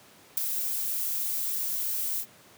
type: noise with ADSR envelope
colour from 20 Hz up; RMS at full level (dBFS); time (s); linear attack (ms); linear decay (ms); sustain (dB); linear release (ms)
violet; -22; 0.37-2.26; 8; 4; -8; 70
effects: pink hiss -54 dBFS RMS until 2.57 s + high-pass 150 Hz 12 dB/octave